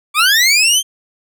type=linear sweep; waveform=20% pulse; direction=up; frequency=1132 to 3200 Hz; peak=-4 dBFS; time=0.14-0.83 s; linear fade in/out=50 ms; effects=none